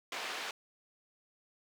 white band-pass noise, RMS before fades -40 dBFS, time 0.12-0.51 s, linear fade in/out 2 ms, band 450 to 3100 Hz, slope 12 dB/octave, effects none

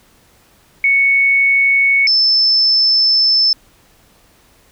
sine tone pair in turn, 2217 / 5273 Hz, C#7 / E8, 0 / 0 cents, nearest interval octave + minor third, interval 1500 cents, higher second, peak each -9 dBFS, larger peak neither, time 0.84-2.07 / 2.07-3.53 s, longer second, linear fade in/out 2 ms, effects pink hiss -51 dBFS RMS until 4.71 s

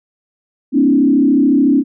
sine tone with frequency modulation, 276.6 Hz, C#4, 4 cents flat, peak -8 dBFS, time 0.72-1.84 s, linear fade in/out 50 ms, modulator 33.7 Hz, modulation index 1.2, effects none

